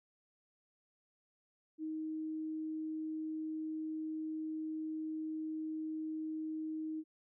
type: tone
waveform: sine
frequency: 313.9 Hz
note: D#4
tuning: 15 cents sharp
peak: -37 dBFS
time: 1.78-7.04 s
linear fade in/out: 50 ms
effects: none